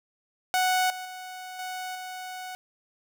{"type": "tone with level steps", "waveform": "sawtooth", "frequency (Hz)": 740, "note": "F#5", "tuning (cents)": 0, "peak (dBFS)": [-18, -31, -34, -29, -32], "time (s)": [0.54, 2.55], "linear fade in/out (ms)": 0, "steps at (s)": [0.9, 1.05, 1.59, 1.95], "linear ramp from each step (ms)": 2, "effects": []}